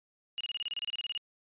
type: tone bursts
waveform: sine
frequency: 2864 Hz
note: F7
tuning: 43 cents sharp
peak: -32 dBFS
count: 15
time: 0.38-1.176 s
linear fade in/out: 0 ms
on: 26 ms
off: 29 ms
effects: resampled to 8000 Hz